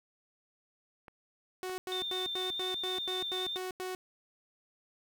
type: clicks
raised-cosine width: 0.5 ms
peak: -34 dBFS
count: 2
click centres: 1.082 / 1.696 s
type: tone bursts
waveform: sawtooth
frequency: 370 Hz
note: F#4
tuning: in tune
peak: -32 dBFS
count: 10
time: 1.63-3.949 s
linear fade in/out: 0 ms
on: 150 ms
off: 91 ms
type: tone with vibrato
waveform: sine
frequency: 3593 Hz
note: A7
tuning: 36 cents sharp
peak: -34 dBFS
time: 1.92-3.57 s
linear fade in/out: 0 ms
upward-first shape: sine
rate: 9.4 Hz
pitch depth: 13 cents each way
effects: 10-bit